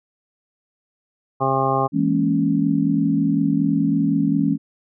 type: harmonic tone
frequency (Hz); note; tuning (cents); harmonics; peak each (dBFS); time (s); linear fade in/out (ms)
134.2; C3; +44; 1 / 2 / 3 / 4 / 5 / 6 / 8 / 9; -25 / -28 / -25 / -27 / -26 / -22 / -23 / -28; 1.4-1.88; 20
type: chord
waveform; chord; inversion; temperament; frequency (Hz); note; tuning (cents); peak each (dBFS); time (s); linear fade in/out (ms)
sine; A# half-diminished seventh; second; equal; 164.81 / 207.7 / 233.1 / 277.2; E3 / G#3 / A#3 / C#4; 0 / 0 / 0 / 0; -22 / -22 / -25 / -19; 1.92-4.58; 50
effects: none